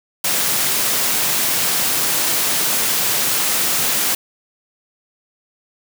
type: high-pass noise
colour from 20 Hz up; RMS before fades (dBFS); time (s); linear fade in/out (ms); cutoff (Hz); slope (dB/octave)
white; -18; 0.24-4.15; 5; 110; 24
effects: none